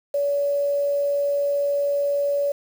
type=tone with quantisation; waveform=sine; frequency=569 Hz; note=C#5; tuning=45 cents sharp; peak=-19 dBFS; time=0.14-2.52 s; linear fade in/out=5 ms; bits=7; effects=none